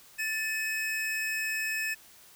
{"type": "tone pair together", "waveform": "square", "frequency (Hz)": [1760, 2553], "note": ["A6", "D#7"], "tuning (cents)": [0, 44], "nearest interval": "tritone", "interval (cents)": 644, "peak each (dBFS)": [-33, -33], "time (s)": [0.18, 1.95], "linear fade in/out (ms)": 20, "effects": ["white hiss -55 dBFS RMS until 2.35 s"]}